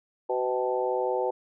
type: harmonic tone with a mistuned harmonic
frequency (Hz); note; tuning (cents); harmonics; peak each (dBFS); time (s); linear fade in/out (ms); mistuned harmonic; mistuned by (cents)
125.5; B2; +28; 3 / 4 / 5 / 6 / 7; -30 / -28 / -34 / -34 / -32; 0.29-1.31; 10; 6; +58
effects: none